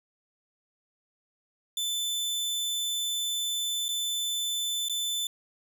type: tone with dropouts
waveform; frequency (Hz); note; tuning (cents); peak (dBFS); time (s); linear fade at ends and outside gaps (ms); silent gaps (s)
sawtooth; 3520; A7; 0; -25; 1.77-5.27; 2; 3.883-3.889 / 4.885-4.896
effects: none